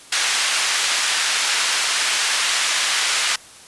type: band-pass noise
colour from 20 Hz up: pink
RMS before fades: -20 dBFS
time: 0.12-3.36 s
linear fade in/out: 5 ms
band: 1600 to 8400 Hz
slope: 12 dB/octave
effects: white hiss -43 dBFS RMS until 3.67 s + resampled to 24000 Hz